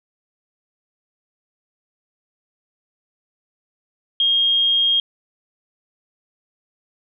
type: tone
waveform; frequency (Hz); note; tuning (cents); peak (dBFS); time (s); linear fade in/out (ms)
sine; 3240; G#7; -43; -14; 4.2-5; 2
effects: none